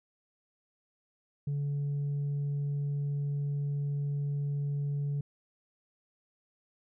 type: tone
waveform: sine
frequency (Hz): 143.1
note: D3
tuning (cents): -45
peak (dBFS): -27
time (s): 1.47-5.21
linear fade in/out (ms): 5
effects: tanh soft clip ceiling -28 dBFS